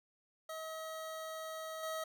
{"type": "tone with level steps", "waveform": "25% pulse", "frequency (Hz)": 638, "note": "D#5", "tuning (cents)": 43, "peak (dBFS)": [-38, -34], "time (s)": [0.49, 2.04], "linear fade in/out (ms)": 5, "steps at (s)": 1.83, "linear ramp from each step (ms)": 2, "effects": []}